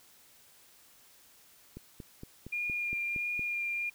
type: click train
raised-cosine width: 3 ms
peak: -30 dBFS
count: 8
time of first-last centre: 1.77-3.394 s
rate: 4.31 Hz
type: tone with vibrato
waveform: sine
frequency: 2412 Hz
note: D7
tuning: 46 cents sharp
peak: -31 dBFS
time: 2.52-3.9 s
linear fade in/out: 10 ms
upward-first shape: sine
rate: 1.5 Hz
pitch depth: 14 cents each way
effects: white hiss -60 dBFS RMS until 3.94 s